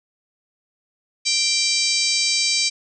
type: harmonic tone with a mistuned harmonic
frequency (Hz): 784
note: G5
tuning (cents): 0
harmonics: 3 / 4 / 5 / 6 / 7 / 8 / 9 / 10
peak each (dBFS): -25 / -32 / -26 / -22 / -25 / -26 / -31 / -29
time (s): 1.25-2.7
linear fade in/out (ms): 20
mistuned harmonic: 10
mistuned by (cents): +36
effects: none